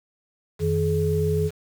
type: tone cluster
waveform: sine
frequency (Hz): 89.2 / 157.1 / 424.3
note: F2 / D#3 / G#4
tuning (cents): +37 / +17 / +37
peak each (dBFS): -25 / -24 / -23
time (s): 0.59-1.51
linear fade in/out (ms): 50
effects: 7-bit